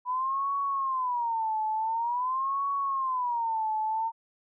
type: tone with vibrato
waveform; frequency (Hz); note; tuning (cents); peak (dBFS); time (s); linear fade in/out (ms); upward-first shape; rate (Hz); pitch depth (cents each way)
sine; 984; B5; -7; -26; 0.05-4.12; 50; sine; 0.47; 220
effects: none